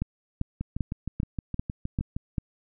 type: two click trains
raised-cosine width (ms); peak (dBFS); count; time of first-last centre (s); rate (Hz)
5; -18 / -14; 11 / 7; 0.61-2.165 / 0.02-2.382; 6.43 / 2.54
effects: none